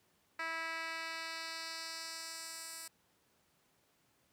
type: tone with band-pass filter sweep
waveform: 10% pulse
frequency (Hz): 326.5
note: E4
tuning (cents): -17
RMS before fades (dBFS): -43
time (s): 0.39-2.88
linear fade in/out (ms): 5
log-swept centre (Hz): 2000 to 9400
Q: 1.3
effects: pink hiss -73 dBFS RMS until 4.32 s + high-pass 100 Hz 12 dB/octave